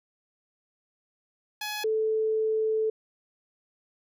10% pulse / sine tone pair in turn, 843 / 437.9 Hz, G#5 / A4, +26 / -8 cents, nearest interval major seventh, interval 1134 cents, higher first, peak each -23 dBFS, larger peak neither, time 1.61-1.84 / 1.84-2.9 s, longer second, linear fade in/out 5 ms, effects none

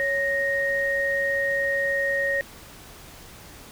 sine tone pair together, 554.4 / 1864.8 Hz, C#5 / A#6, 0 / 0 cents, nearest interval octave + major sixth, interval 2100 cents, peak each -26 / -23 dBFS, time 0-2.41 s, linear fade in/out 0 ms, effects pink hiss -45 dBFS RMS until 3.71 s

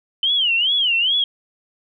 sine tone with vibrato, 3028 Hz, F#7, 39 cents sharp, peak -15 dBFS, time 0.23-1.24 s, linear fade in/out 2 ms, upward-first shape sine, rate 2.4 Hz, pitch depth 200 cents each way, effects none

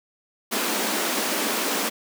pink high-pass noise, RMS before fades -25 dBFS, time 0.51-1.9 s, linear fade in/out 20 ms, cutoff 200 Hz, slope 96 dB/octave, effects none

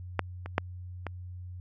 clicks, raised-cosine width 0.5 ms, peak -10 / -24 / -9 / -19 dBFS, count 4, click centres 0.193 / 0.46 / 0.581 / 1.067 s, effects added 90 Hz sine -39 dBFS peak until 1.6 s

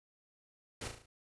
pink noise with echo, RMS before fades -41 dBFS, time 0.81-0.88 s, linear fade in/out 5 ms, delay 36 ms, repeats 5, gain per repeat -5 dB, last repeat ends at 1.06 s, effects resampled to 24000 Hz

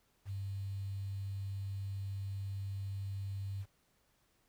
sine tone with quantisation, 98.2 Hz, G2, 4 cents sharp, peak -37 dBFS, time 0.25-3.66 s, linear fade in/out 50 ms, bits 10, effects pink hiss -74 dBFS RMS until 4.48 s

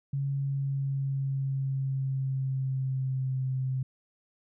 sine tone with pitch glide, 138.59 to 130.81 Hz, C#3 to C3, 0 to 0 cents, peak -27 dBFS, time 0.13-3.83 s, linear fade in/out 5 ms, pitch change -100 cents, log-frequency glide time 0.31-3.44 s, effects none

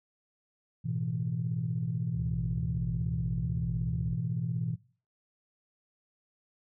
sine chord, A suspended second, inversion none, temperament equal with one note detuned, 107.36 / 123.47 / 164.81 Hz, A2 / B2 / E3, -42 / 0 / 0 cents, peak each -37 / -32 / -33 dBFS, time 0.84-4.76 s, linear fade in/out 20 ms
sine tone with vibrato, 63 Hz, B1, 35 cents sharp, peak -36 dBFS, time 2.13-4.18 s, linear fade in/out 50 ms, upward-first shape square, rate 2.3 Hz, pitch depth 210 cents each way
effects noise-tail reverb RT60 0.4 s tail -19 dB re dry + tanh soft clip ceiling -20 dBFS

